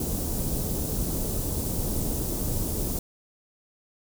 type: band-stop noise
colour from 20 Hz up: pink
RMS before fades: -28 dBFS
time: 0-2.99 s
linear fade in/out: 2 ms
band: 440 to 8700 Hz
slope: 12 dB/octave
effects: none